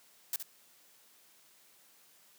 blue noise with echo, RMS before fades -33 dBFS, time 0.33-0.36 s, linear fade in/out 2 ms, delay 67 ms, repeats 1, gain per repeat -8 dB, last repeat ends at 0.427 s, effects white hiss -63 dBFS RMS until 2.38 s + high-pass 150 Hz 12 dB/octave

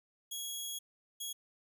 15% pulse tone bursts at uneven times, 3322 Hz, G#7, in tune, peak -31 dBFS, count 2, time 0.31-0.79 / 1.2-1.33 s, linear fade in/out 10 ms, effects none

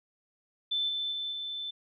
sine tone with level steps, 3528 Hz, A7, 4 cents sharp, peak -27 / -30 / -32 / -34 dBFS, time 0.71-1.71 s, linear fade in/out 10 ms, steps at 0.88 / 1.11 / 1.31 s, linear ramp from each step 20 ms, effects none

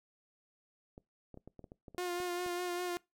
clicks, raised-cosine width 2 ms, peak -36 dBFS, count 11, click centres 0.979 / 1.343 / 1.374 / 1.476 / 1.593 / 1.642 / 1.719 / 1.882 / 1.947 / 2.202 / 2.463 s
sawtooth tone with vibrato, 355.1 Hz, F4, 29 cents sharp, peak -31 dBFS, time 1.98-2.97 s, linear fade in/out 0 ms, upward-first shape sine, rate 5 Hz, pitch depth 25 cents each way
effects noise-tail reverb RT60 0.2 s tail -22 dB re dry

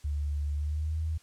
sine tone with pitch glide, 73 to 79.61 Hz, D2 to D#2, -10 to +40 cents, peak -28 dBFS, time 0.04-1.18 s, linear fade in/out 10 ms, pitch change +150 cents, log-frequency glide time 0.54-1 s, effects white hiss -60 dBFS RMS until 1.22 s + low-pass 9000 Hz 12 dB/octave

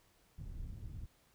pink low-pass noise, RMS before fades -45 dBFS, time 0.38-1.06 s, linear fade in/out 5 ms, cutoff 100 Hz, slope 12 dB/octave, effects pink hiss -70 dBFS RMS until 1.34 s

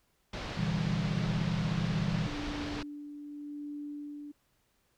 pink low-pass noise, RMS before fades -39 dBFS, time 0.33-2.83 s, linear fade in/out 5 ms, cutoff 4900 Hz, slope 24 dB/octave
sine chord, E half-diminished seventh, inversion second, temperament just, 118.67 / 148.33 / 164.81 / 197.78 Hz, Bb2 / D3 / E3 / G3, +31 / +18 / 0 / +16 cents, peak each -36 / -36 / -32 / -35 dBFS, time 0.57-2.27 s, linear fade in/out 10 ms
sine tone with tremolo, 292.4 Hz, D4, 7 cents flat, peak -37 dBFS, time 2.26-4.32 s, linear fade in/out 10 ms, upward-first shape sine, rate 0.83 Hz, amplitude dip 40%
effects pink hiss -73 dBFS RMS until 4.97 s

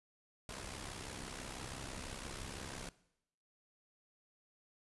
pink noise with amplitude modulation, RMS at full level -43 dBFS, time 0.49-2.89 s, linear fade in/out 2 ms, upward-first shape sine, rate 66 Hz, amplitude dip 65%, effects noise-tail reverb RT60 0.8 s tail -20 dB re dry + resampled to 24000 Hz

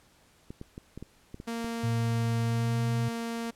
clicks, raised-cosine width 3 ms, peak -27 dBFS, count 8, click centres 0.505 / 0.614 / 0.779 / 0.976 / 1.026 / 1.344 / 1.401 / 1.645 s
sawtooth tone, 231.3 Hz, A#3, 13 cents flat, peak -28 dBFS, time 1.47-3.51 s, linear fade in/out 10 ms
sine tone with pitch glide, 116 to 121.63 Hz, A#2 to B2, -8 to -26 cents, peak -26 dBFS, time 1.83-3.09 s, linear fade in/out 10 ms, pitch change +82 cents, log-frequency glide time 2.44-2.8 s
effects pink hiss -62 dBFS RMS until 3.55 s + low-pass 12000 Hz 12 dB/octave

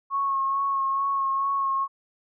sine tone with vibrato, 1094 Hz, C#6, 23 cents flat, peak -22 dBFS, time 0.1-1.88 s, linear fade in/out 50 ms, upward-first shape sine, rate 2.3 Hz, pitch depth 21 cents each way, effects none

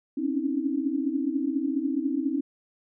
sine tone cluster, 262 / 276.3 / 286.3 / 320.7 Hz, C4 / C#4 / D4 / E4, +2 / -6 / -44 / -48 cents, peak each -30 dBFS, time 0.17-2.41 s, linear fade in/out 10 ms, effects none

